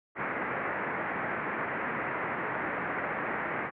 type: low-pass noise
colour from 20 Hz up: white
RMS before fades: -33 dBFS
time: 0.15-3.71 s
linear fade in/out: 50 ms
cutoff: 2100 Hz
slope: 48 dB/octave
effects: high-pass 150 Hz 12 dB/octave